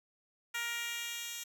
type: tone with high-pass filter sweep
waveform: 10% pulse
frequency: 470 Hz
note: A#4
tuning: 14 cents sharp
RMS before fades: -39 dBFS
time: 0.54-1.44 s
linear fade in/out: 10 ms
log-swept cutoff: 1600 to 4300 Hz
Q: 1.1
effects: 10-bit